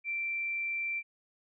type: tone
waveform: sine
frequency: 2349 Hz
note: D7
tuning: in tune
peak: -31 dBFS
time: 0.04-1.03 s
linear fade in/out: 50 ms
effects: none